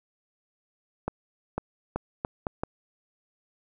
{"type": "accelerating click train", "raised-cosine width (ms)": 1, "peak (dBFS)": -14, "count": 6, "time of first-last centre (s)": [1.08, 2.635], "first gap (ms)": 500, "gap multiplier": 0.76, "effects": []}